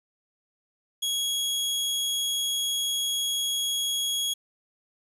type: tone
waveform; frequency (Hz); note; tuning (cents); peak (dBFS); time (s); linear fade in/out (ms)
sawtooth; 3322; G#7; 0; -22; 1.02-4.34; 10
effects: resampled to 32000 Hz + 9-bit